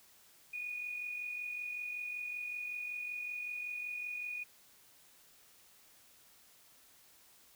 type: tone with amplitude modulation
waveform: sine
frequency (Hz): 2461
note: D#7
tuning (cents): -20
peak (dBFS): -36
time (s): 0.53-4.44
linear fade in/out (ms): 10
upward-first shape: sine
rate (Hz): 45.3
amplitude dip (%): 45
effects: white hiss -63 dBFS RMS until 7.55 s